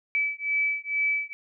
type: beating tone pair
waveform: sine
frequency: 2300 / 2302.2 Hz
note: D7 / D7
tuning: -37 / -35 cents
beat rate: 2.2 Hz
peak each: -27 dBFS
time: 0.15-1.33 s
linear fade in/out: 0 ms
effects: none